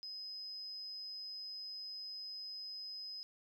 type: tone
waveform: triangle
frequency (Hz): 5050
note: D#8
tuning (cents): +25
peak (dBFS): -40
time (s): 0.03-3.23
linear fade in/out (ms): 0
effects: tanh soft clip ceiling -42 dBFS + 12-bit